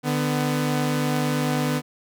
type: tone pair together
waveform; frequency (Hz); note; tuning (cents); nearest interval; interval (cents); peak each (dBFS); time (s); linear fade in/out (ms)
sawtooth; 149.41 / 249.9; D3 / B3; +30 / +21; major sixth; 891; -20; 0.03-1.82; 50
effects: none